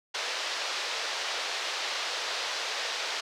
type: band-pass noise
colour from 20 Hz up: white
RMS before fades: -33 dBFS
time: 0.14-3.21 s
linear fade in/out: 10 ms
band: 450 to 5100 Hz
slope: 24 dB/octave
effects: none